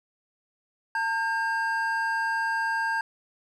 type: tone pair together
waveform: triangle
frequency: 900 / 1602.4 Hz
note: A5 / G6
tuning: +39 / +38 cents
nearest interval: minor seventh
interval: 999 cents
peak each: -26 / -25 dBFS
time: 0.95-3.01 s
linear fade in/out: 2 ms
effects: none